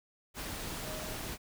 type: tone in noise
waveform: sine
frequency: 622.3 Hz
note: D#5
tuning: in tune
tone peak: -44 dBFS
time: 0.82-1.16 s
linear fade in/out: 50 ms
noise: pink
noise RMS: -40 dBFS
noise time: 0.34-1.38 s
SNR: -7 dB
effects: none